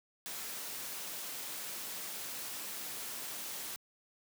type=noise; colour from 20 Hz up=white; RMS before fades=-42 dBFS; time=0.26-3.76 s; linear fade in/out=0 ms; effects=high-pass 150 Hz 12 dB/octave